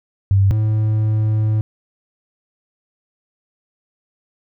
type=tone pair in turn; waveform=sine / triangle; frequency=97.9 / 108.17 Hz; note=G2 / A2; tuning=-2 / -29 cents; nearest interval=major second; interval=173 cents; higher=second; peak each=-10 / -12 dBFS; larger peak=first; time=0.31-0.51 / 0.51-1.61 s; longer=second; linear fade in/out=0 ms; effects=none